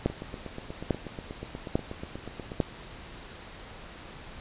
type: two click trains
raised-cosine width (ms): 2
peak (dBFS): -10 / -23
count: 4 / 21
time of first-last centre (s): 0.06-2.602 / 0.1-2.518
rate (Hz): 1.18 / 8.27
effects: pink hiss -45 dBFS RMS until 4.4 s + resampled to 8000 Hz